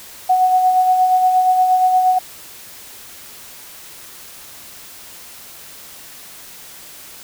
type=tone with tremolo; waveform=sine; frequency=740 Hz; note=F#5; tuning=in tune; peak=-9 dBFS; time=0.29-2.19 s; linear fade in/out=10 ms; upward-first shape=sine; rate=8.5 Hz; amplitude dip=40%; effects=white hiss -38 dBFS RMS until 7.23 s